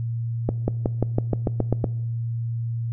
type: accelerating click train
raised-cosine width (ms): 2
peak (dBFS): -7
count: 10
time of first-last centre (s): 0.49-1.842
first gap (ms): 190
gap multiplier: 0.94
effects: noise-tail reverb RT60 0.9 s tail -21 dB re dry + added 116 Hz sine -24 dBFS peak until 2.92 s